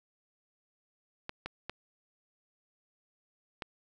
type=clicks; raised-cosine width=0.3 ms; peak=-21 dBFS; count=4; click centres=1.294 / 1.46 / 1.696 / 3.622 s; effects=none